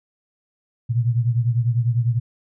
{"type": "beating tone pair", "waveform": "sine", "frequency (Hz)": [116.8, 126.8], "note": ["A#2", "B2"], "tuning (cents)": [4, 46], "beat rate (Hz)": 10, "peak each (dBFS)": [-18, -22], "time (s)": [0.89, 2.2], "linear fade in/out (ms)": 20, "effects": []}